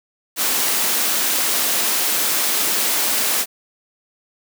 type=high-pass noise; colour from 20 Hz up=white; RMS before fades=-19 dBFS; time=0.36-3.46 s; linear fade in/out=50 ms; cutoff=200 Hz; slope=24 dB/octave; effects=none